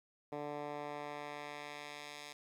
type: tone with band-pass filter sweep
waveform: 10% pulse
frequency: 146.83 Hz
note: D3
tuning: in tune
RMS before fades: -45 dBFS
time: 0.32-2.33 s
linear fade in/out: 5 ms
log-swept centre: 540 to 4300 Hz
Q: 0.71
effects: 12-bit